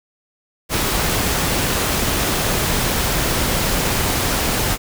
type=noise; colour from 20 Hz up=pink; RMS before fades=-19 dBFS; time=0.69-4.78 s; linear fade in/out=50 ms; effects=none